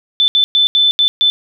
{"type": "tone bursts at uneven times", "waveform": "sine", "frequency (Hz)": 3520, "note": "A7", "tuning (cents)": 0, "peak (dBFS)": -8, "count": 6, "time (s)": [[0.2, 0.28], [0.35, 0.44], [0.55, 0.67], [0.75, 0.91], [0.99, 1.08], [1.21, 1.3]], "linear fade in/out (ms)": 0, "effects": []}